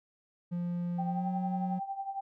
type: tone with pitch glide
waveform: triangle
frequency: 174.61 to 182.87 Hz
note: F3 to F#3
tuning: 0 to -20 cents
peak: -29 dBFS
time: 0.51-1.8 s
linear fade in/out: 20 ms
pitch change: +80 cents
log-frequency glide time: 1.06-1.28 s
type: tone with tremolo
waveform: sine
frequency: 784 Hz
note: G5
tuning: in tune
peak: -31 dBFS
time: 0.98-2.21 s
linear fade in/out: 10 ms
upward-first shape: triangle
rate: 11 Hz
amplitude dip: 80%
effects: none